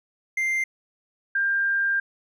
triangle / sine tone pair in turn, 2093 / 1594.9 Hz, C7 / G6, 0 / +29 cents, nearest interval perfect fourth, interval 471 cents, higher first, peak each -20 dBFS, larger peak neither, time 0.37-0.64 / 1.35-2 s, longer second, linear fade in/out 5 ms, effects none

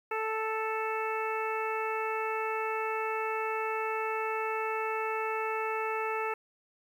harmonic tone, 440 Hz, A4, in tune, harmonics 1 / 2 / 3 / 4 / 5 / 6, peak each -34 / -35 / -36 / -42 / -41 / -40 dBFS, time 0.11-6.34 s, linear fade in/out 5 ms, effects 10-bit

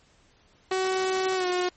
sawtooth tone with pitch glide, 376.4 to 360.9 Hz, F#4 to F#4, +30 to -43 cents, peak -20 dBFS, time 0.71-1.69 s, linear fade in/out 5 ms, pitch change -73 cents, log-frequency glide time 1.35-1.47 s, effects pink hiss -61 dBFS RMS until 1.76 s + MP3 32 kbps

